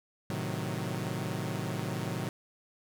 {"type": "chord", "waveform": "sawtooth", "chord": "A diminished seventh", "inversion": "none", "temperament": "equal", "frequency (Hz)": [110, 130.81, 155.56, 185], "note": ["A2", "C3", "Eb3", "Gb3"], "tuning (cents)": [0, 0, 0, 0], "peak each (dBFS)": -34, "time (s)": [0.3, 2.29], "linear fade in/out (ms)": 0, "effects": []}